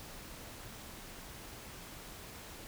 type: silence
effects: pink hiss -49 dBFS RMS until 2.67 s